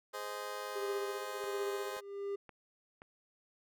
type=chord; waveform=20% pulse; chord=Ab major; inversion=none; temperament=just; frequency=415.3 / 519.1 / 623 Hz; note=Ab4 / C5 / Eb5; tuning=0 / -14 / +2 cents; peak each=-40 / -38 / -42 dBFS; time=0.13-2.01 s; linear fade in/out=20 ms
type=tone with tremolo; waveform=triangle; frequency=399.9 Hz; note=G4; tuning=35 cents sharp; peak=-32 dBFS; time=0.75-2.36 s; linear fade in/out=10 ms; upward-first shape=triangle; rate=1.4 Hz; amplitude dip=90%
type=click train; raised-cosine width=0.5 ms; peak=-36 dBFS; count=4; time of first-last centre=1.44-3.019 s; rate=1.9 Hz
effects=none